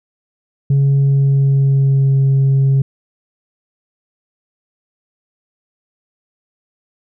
sine tone with pitch glide, 138.59 to 135.89 Hz, C#3 to C#3, 0 to -34 cents, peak -7 dBFS, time 0.7-2.82 s, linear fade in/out 5 ms, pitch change -34 cents, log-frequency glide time 0.95-2.18 s, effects tanh soft clip ceiling -8 dBFS

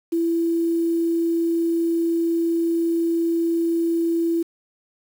sine tone with quantisation, 334.3 Hz, E4, 24 cents sharp, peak -18 dBFS, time 0.12-4.43 s, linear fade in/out 10 ms, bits 7, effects none

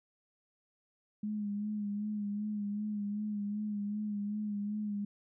sine tone with vibrato, 207.7 Hz, G#3, in tune, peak -33 dBFS, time 1.23-5.05 s, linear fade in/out 5 ms, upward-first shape sine, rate 2.6 Hz, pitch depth 39 cents each way, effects none

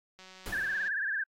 click train, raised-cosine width 0.2 ms, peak -34 dBFS, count 130, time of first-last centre 0.19-0.88 s, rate 187 Hz
pink noise with exponential decay, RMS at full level -40 dBFS, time 0.46-1.02 s, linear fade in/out 0 ms, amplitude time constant 120 ms
sine tone with vibrato, 1661.2 Hz, G#6, in tune, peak -29 dBFS, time 0.52-1.24 s, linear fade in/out 10 ms, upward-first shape triangle, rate 18 Hz, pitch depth 140 cents each way
effects AAC 48 kbps

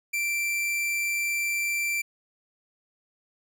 45% pulse tone, 2349 Hz, D7, in tune, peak -25 dBFS, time 0.13-2.02 s, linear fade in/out 10 ms, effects none

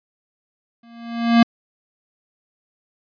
square tone with exponential growth, 233.1 Hz, A#3, in tune, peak -8 dBFS, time 0.83-1.43 s, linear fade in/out 5 ms, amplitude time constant 130 ms, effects resampled to 11025 Hz

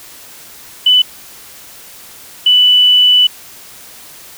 sine tone pair in turn, 2994 / 2980 Hz, F#7 / F#7, +20 / +12 cents, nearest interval unison, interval 8 cents, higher first, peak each -5 dBFS, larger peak neither, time 0.86-1.02 / 2.46-3.27 s, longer second, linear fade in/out 5 ms, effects white hiss -36 dBFS RMS until 4.37 s

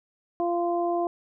harmonic tone, 345.6 Hz, F4, 18 cents flat, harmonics 1 / 2 / 3, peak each -26 / -26 / -35 dBFS, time 0.4-1.07 s, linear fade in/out 0 ms, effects none

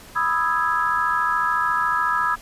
sine chord, E major seventh, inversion second, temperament equal, 987.8 / 1244.5 / 1318.5 / 1661.2 Hz, B5 / D#6 / E6 / G#6, 0 / 0 / 0 / 0 cents, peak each -24 dBFS, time 0.15-2.36 s, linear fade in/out 20 ms, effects pink hiss -44 dBFS RMS until 2.41 s + resampled to 32000 Hz

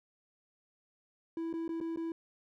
triangle tone with dropouts, 329.6 Hz, E4, in tune, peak -32 dBFS, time 1.37-2.12 s, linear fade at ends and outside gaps 2 ms, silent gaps 1.529-1.538 / 1.679-1.691 / 1.803-1.811 / 1.961-1.972 s, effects none

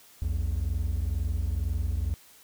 triangle tone pair together, 61.5 / 83.57 Hz, B1 / E2, -7 / +24 cents, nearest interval perfect fourth, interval 531 cents, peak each -26 dBFS, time 0.22-2.14 s, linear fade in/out 0 ms, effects tanh soft clip ceiling -18 dBFS + white hiss -55 dBFS RMS until 2.43 s

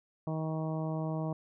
harmonic tone, 158.3 Hz, D#3, 30 cents sharp, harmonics 1 / 2 / 3 / 4 / 5 / 6 / 7, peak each -33 / -39 / -44 / -40 / -46 / -47 / -49 dBFS, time 0.27-1.33 s, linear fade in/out 2 ms, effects none

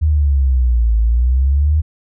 sine exponential two-way sweep, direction down then up, 78.9 to 54.3 to 78.9 Hz, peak -10 dBFS, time 0.01-1.82 s, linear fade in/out 20 ms, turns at 0.97 s, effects none

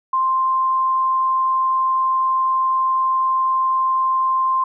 sine tone, 1048 Hz, C6, 2 cents sharp, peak -15 dBFS, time 0.13-4.64 s, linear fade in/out 5 ms, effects none

